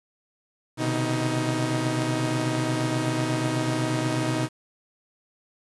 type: tone cluster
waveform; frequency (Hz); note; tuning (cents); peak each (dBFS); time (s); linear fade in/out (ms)
sawtooth; 124.4 / 132.6 / 150.8 / 314.8; B2 / C3 / D3 / D#4; +13 / +23 / +46 / +20; -23 / -29 / -31 / -23; 0.77-4.49; 50
effects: resampled to 24000 Hz + 8-bit